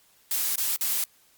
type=noise with dropouts; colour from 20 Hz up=blue; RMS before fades=-26 dBFS; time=0.31-1.04 s; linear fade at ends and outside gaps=1 ms; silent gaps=0.558-0.58 / 0.762-0.81 s; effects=white hiss -61 dBFS RMS until 1.37 s + Opus 48 kbps